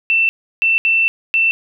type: tone bursts at uneven times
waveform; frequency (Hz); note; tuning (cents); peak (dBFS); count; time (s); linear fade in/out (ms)
sine; 2678; E7; +27; -11; 4; 0.1-0.29 / 0.62-0.78 / 0.85-1.08 / 1.34-1.51; 0
effects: none